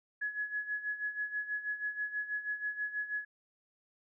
sine tone with tremolo, 1690 Hz, G#6, 30 cents sharp, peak -31 dBFS, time 0.21-3.25 s, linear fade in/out 10 ms, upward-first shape sine, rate 6.2 Hz, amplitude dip 75%, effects none

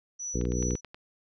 sine tone with tremolo, 5920 Hz, F#8, in tune, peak -32 dBFS, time 0.19-0.81 s, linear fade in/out 10 ms, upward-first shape sine, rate 2.7 Hz, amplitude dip 95%
harmonic tone, 60.8 Hz, B1, 26 cents flat, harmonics 1 / 2 / 3 / 4 / 5 / 6 / 7 / 8, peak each -30 / -33 / -35 / -36 / -37 / -38 / -38 / -39 dBFS, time 0.34-0.76 s, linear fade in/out 10 ms
clicks, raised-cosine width 0.3 ms, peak -28 dBFS, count 8, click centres 0.413 / 0.453 / 0.52 / 0.626 / 0.708 / 0.754 / 0.847 / 0.945 s
effects none

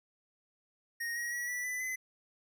square tone with pitch steps, 1864.7 / 1896.2 / 1928.2 / 1960.8 / 1993.9 / 2028 Hz, A#6 / A#6 / B6 / B6 / B6 / B6, 0 / +29 / -42 / -13 / +16 / +45 cents, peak -35 dBFS, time 1-1.96 s, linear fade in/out 10 ms, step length 160 ms, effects none

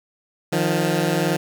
15% pulse tone pair together, 155.52 / 176.8 Hz, D#3 / F3, 0 / +22 cents, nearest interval major second, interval 222 cents, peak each -15 dBFS, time 0.52-1.37 s, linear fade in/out 10 ms, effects none

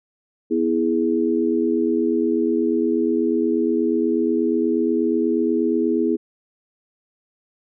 sine chord, E major, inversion second, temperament equal with one note detuned, 246.9 / 327 / 415.3 Hz, B3 / E4 / G#4, 0 / -14 / 0 cents, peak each -22 / -20 / -22 dBFS, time 0.5-6.17 s, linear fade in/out 20 ms, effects none

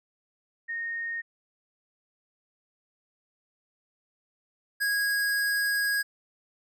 sine / square tone pair in turn, 1850 / 1648.2 Hz, A#6 / G#6, -14 / -14 cents, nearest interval major second, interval 200 cents, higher first, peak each -30 / -25 dBFS, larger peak second, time 0.68-1.22 / 4.8-6.03 s, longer second, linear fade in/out 20 ms, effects none

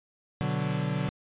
40% pulse chord, B minor, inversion none, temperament equal, 123.47 / 146.83 / 185 Hz, B2 / D3 / F#3, 0 / 0 / 0 cents, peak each -32 / -29 / -31 dBFS, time 0.41-1.09 s, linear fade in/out 0 ms, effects resampled to 8000 Hz

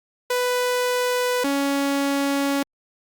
sawtooth tone pair in turn, 495.9 / 279.3 Hz, B4 / C#4, +7 / +13 cents, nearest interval minor seventh, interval 994 cents, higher first, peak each -16 dBFS, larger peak neither, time 0.3-1.44 / 1.44-2.63 s, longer second, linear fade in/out 5 ms, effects Opus 48 kbps

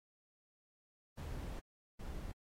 brown noise bursts at uneven times, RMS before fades -44 dBFS, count 2, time 1.17-1.6 / 1.99-2.32 s, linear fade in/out 10 ms, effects AAC 48 kbps

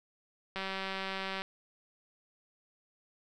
click train, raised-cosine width 0.3 ms, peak -21 dBFS, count 166, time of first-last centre 0.56-1.419 s, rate 192 Hz, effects none

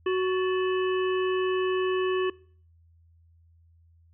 harmonic tone with a mistuned harmonic, 371.8 Hz, F#4, 8 cents sharp, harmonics 1 / 3 / 5 / 7 / 8, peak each -23 / -33 / -37 / -40 / -41 dBFS, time 0.06-2.3 s, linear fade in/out 5 ms, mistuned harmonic 5, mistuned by -110 cents, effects noise-tail reverb RT60 0.5 s tail -23 dB re dry + added 83 Hz sine -56 dBFS peak until 4.13 s

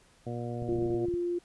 harmonic tone, 119.5 Hz, A#2, 43 cents sharp, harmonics 1 / 2 / 3 / 4 / 5 / 6, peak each -36 / -39 / -41 / -42 / -43 / -44 dBFS, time 0.26-1.06 s, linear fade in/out 10 ms
clicks, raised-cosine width 5 ms, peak -28 dBFS, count 11, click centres 0.623 / 0.692 / 0.726 / 0.758 / 0.788 / 0.825 / 0.859 / 0.904 / 0.945 / 1.085 / 1.14 s
sine tone, 349.2 Hz, F4, in tune, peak -28 dBFS, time 0.68-1.39 s, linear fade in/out 10 ms
effects pink hiss -62 dBFS RMS until 1.44 s + resampled to 24000 Hz

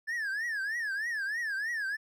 triangle tone with vibrato, 1729 Hz, A6, 31 cents flat, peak -29 dBFS, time 0.07-1.97 s, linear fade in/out 20 ms, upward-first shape triangle, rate 3.2 Hz, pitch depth 210 cents each way, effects none

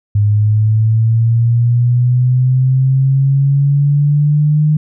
sine linear sweep, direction up, 102.8 to 153 Hz, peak -8 dBFS, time 0.15-4.77 s, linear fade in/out 5 ms, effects none

